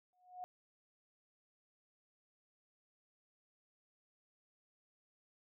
sine tone with exponential growth, 727 Hz, F#5, 31 cents flat, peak -40 dBFS, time 0.13-0.44 s, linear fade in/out 0 ms, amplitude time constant 67 ms, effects none

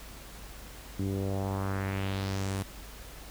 sawtooth tone with low-pass filter sweep, 97.2 Hz, G2, 14 cents flat, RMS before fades -32 dBFS, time 0.99-2.63 s, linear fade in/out 5 ms, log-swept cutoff 290 to 11000 Hz, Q 2.2, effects added 50 Hz sine -47 dBFS peak until 3.3 s + pink hiss -48 dBFS RMS until 3.3 s

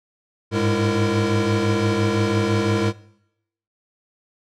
square tone cluster, 101.8 / 107.7 / 204.9 / 336.5 / 459.7 Hz, G#2 / A2 / G#3 / E4 / A#4, -34 / -37 / -23 / +36 / -24 cents, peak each -25 dBFS, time 0.51-2.93 s, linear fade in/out 50 ms, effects noise-tail reverb RT60 0.8 s tail -21 dB re dry + low-pass 6000 Hz 12 dB/octave

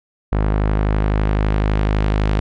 sawtooth tone with low-pass filter sweep, 51.91 Hz, G#1, in tune, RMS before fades -17 dBFS, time 0.32-2.4 s, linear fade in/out 5 ms, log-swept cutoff 1500 to 3600 Hz, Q 0.79, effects none

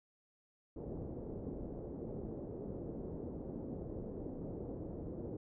white low-pass noise, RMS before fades -44 dBFS, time 0.76-5.37 s, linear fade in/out 5 ms, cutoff 460 Hz, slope 24 dB/octave, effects none

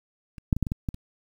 clicks, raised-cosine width 5 ms, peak -29 / -7 / -16 / -11 / -18 / -14 / -15 / -25 dBFS, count 8, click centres 0.382 / 0.528 / 0.566 / 0.627 / 0.668 / 0.719 / 0.888 / 0.944 s, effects 8-bit

